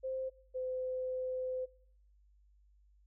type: tone pair in turn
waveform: sine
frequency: 523.3 / 512.2 Hz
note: C5 / C5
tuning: 0 / -37 cents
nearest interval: unison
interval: 37 cents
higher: first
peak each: -35 / -35 dBFS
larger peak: neither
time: 0.03-0.3 / 0.54-1.66 s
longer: second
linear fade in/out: 20 ms
effects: noise-tail reverb RT60 0.6 s tail -21 dB re dry + added 50 Hz sine -63 dBFS peak until 3.06 s